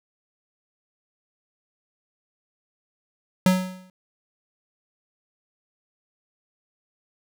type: tone with exponential decay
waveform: square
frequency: 185 Hz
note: F#3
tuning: in tune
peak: -13 dBFS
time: 3.46-3.9 s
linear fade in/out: 2 ms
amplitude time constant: 95 ms
effects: none